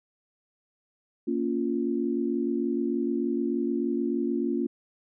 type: chord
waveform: sine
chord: Bb minor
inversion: none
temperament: just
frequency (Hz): 233.1 / 279.7 / 349.6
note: Bb3 / Db4 / F4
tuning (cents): 0 / +16 / +2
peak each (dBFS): -29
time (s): 1.27-4.67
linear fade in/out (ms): 10
effects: none